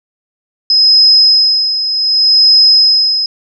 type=tone with tremolo; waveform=sine; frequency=5090 Hz; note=D#8; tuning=39 cents sharp; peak=-3 dBFS; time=0.7-3.26 s; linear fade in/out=2 ms; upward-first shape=sine; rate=0.66 Hz; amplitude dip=65%; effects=none